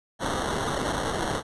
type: noise with sample-and-hold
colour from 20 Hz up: violet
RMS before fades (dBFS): -28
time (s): 0.19-1.43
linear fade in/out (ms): 50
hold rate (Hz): 2450
effects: resampled to 24000 Hz